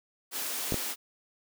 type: high-pass noise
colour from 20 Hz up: white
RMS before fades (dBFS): -34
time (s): 0.31-0.96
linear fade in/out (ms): 50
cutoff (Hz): 230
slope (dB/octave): 48
type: clicks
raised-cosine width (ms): 2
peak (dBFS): -16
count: 2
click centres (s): 0.723 / 0.743
effects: none